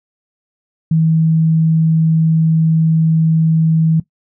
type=tone; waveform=sine; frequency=160.9 Hz; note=E3; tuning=42 cents flat; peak=-9 dBFS; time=0.91-4 s; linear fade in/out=5 ms; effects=noise-tail reverb RT60 0.1 s tail -17 dB re dry